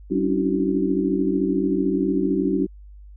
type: tone cluster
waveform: sine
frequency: 190.9 / 275.3 / 288.8 / 324.5 / 378.4 Hz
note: G3 / C#4 / D4 / E4 / F#4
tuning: -46 / -12 / -29 / -27 / +39 cents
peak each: -25 dBFS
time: 0.1-2.67 s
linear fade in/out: 20 ms
effects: added 50 Hz sine -40 dBFS peak until 3.16 s